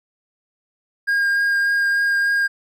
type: tone with vibrato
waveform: triangle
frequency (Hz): 1618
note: G#6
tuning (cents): -46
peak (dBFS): -14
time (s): 1.07-2.48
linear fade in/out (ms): 20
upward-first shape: triangle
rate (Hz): 3.4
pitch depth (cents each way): 10
effects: none